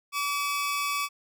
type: tone pair together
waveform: sawtooth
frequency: 1146 / 2573 Hz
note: D6 / E7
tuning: -43 / -43 cents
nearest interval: octave + major second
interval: 1400 cents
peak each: -24 / -30 dBFS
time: 0.12-1.09 s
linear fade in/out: 50 ms
effects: none